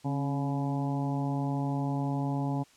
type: harmonic tone with a mistuned harmonic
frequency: 141.4 Hz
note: C#3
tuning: 35 cents sharp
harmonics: 1 / 2 / 3 / 4 / 5 / 6 / 7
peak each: -30 / -32 / -45 / -43 / -41 / -39 / -45 dBFS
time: 0.04-2.64 s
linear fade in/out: 20 ms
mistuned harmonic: 2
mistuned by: -51 cents
effects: white hiss -60 dBFS RMS until 2.76 s + low-pass 8000 Hz 12 dB/octave